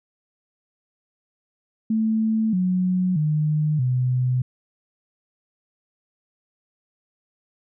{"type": "tone with pitch steps", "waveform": "sine", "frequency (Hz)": [220.4, 183.2, 152.29, 126.59], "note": ["A3", "F#3", "D#3", "B2"], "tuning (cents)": [3, -17, -37, 43], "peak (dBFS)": -18, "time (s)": [1.9, 4.42], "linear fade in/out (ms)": 5, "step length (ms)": 630, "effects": []}